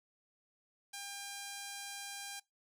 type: tone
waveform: 5% pulse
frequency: 801 Hz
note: G5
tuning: 37 cents sharp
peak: -31 dBFS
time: 0.93-2.4 s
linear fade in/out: 10 ms
effects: noise-tail reverb RT60 0.2 s tail -23 dB re dry